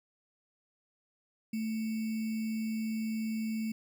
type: tone with sample-and-hold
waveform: sine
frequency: 220.7 Hz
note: A3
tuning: 5 cents sharp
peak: -31 dBFS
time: 1.53-3.72 s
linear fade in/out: 5 ms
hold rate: 2450 Hz
effects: none